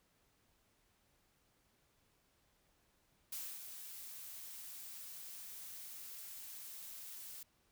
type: noise with ADSR envelope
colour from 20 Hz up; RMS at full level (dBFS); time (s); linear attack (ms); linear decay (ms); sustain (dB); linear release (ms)
blue; -43; 3.32-7.43; 5; 270; -7; 3
effects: pink hiss -75 dBFS RMS until 7.71 s